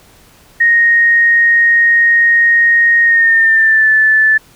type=tone with pitch glide; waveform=sine; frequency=1864.7 to 1749.9 Hz; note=A#6 to A6; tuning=0 to -10 cents; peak=-6 dBFS; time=0.6-4.38 s; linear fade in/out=10 ms; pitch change=-110 cents; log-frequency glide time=3.04-3.89 s; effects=pink hiss -45 dBFS RMS until 4.55 s